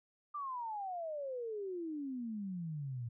sine exponential sweep, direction down, 1200 to 113.8 Hz, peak -38 dBFS, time 0.34-3.09 s, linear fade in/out 10 ms, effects none

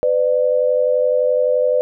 sine tone pair together, 504 / 595.7 Hz, B4 / D5, +35 / +24 cents, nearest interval minor third, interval 289 cents, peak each -15 / -17 dBFS, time 0.03-1.81 s, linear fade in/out 0 ms, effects none

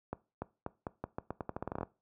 accelerating click train, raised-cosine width 1 ms, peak -22 dBFS, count 17, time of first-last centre 0.13-1.831 s, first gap 290 ms, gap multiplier 0.84, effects noise-tail reverb RT60 0.3 s tail -20 dB re dry + high-pass 60 Hz 12 dB/octave

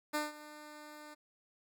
10% pulse tone with ADSR envelope, 300.4 Hz, D4, 39 cents sharp, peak -23 dBFS, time 0.13-1.15 s, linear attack 19 ms, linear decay 170 ms, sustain -18 dB, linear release 18 ms, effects none

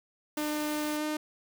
white noise, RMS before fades -43 dBFS, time 0.37-0.97 s, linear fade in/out 2 ms
sawtooth tone with pitch glide, 301 to 304.7 Hz, D4 to D#4, +43 to -36 cents, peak -26 dBFS, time 0.37-1.17 s, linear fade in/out 5 ms, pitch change +21 cents, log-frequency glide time 0.98-1.03 s
effects none

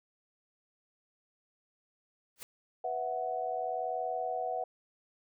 white noise with exponential growth, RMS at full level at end -40 dBFS, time 2.36-2.43 s, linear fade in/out 0 ms, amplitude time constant 15 ms
sine chord, B suspended fourth, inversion none, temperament equal, 493.9 / 659.3 / 740 Hz, B4 / E5 / F#5, 0 / 0 / 0 cents, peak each -39 / -37 / -34 dBFS, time 2.84-4.64 s, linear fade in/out 5 ms
effects none

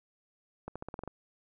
accelerating click train, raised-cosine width 1 ms, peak -25 dBFS, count 8, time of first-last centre 0.68-1.076 s, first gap 76 ms, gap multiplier 0.9, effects none

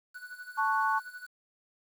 triangle tone with tremolo, 1480 Hz, F#6, in tune, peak -37 dBFS, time 0.14-1.27 s, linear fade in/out 20 ms, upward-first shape sine, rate 12 Hz, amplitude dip 80%
sine chord, F# minor, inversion first, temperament equal, 880 / 1108.7 / 1480 Hz, A5 / C#6 / F#6, 0 / 0 / 0 cents, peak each -29 dBFS, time 0.57-1 s, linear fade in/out 20 ms
effects 9-bit

